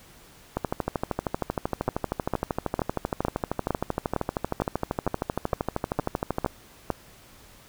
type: two click trains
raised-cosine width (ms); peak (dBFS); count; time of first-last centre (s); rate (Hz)
1; -11 / -10; 77 / 12; 0.57-6.461 / 1.88-6.903; 12.9 / 2.19
effects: pink hiss -52 dBFS RMS until 7.68 s